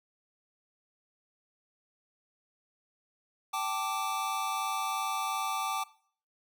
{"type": "chord", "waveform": "square", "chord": "G suspended second", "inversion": "none", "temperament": "equal with one note detuned", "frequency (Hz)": [777.2, 880, 1174.7], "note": ["G5", "A5", "D6"], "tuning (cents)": [-15, 0, 0], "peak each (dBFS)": [-37, -37, -34], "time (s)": [3.53, 5.84], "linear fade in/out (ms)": 10, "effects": ["noise-tail reverb RT60 0.5 s tail -19 dB re dry"]}